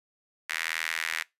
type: tone with high-pass filter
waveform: sawtooth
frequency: 81.2 Hz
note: E2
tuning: 26 cents flat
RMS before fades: -32 dBFS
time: 0.49-1.23 s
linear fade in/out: 10 ms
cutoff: 1900 Hz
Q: 3.1
effects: noise-tail reverb RT60 0.2 s tail -22 dB re dry + resampled to 32000 Hz